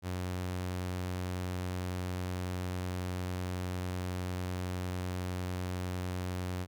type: tone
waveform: sawtooth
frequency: 90.9 Hz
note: F#2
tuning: 30 cents flat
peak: -30 dBFS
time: 0.02-6.67 s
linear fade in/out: 50 ms
effects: none